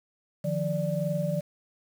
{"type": "tone cluster", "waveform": "sine", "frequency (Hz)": [152.5, 174.8, 586], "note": ["D#3", "F3", "D5"], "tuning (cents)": [-34, 2, -4], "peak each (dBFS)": -30, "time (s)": [0.44, 1.41], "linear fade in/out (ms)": 10, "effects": ["8-bit"]}